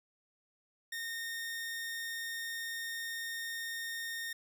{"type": "tone", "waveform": "sawtooth", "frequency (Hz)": 1838, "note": "A#6", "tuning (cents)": -25, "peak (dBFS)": -34, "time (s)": [0.92, 4.33], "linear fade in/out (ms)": 5, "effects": []}